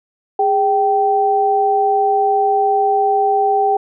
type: tone pair together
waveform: sine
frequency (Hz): 411.3 / 777.2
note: G#4 / G5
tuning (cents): -17 / -15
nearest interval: major seventh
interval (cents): 1102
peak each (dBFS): -17 / -13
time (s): 0.39-3.77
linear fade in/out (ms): 5
effects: none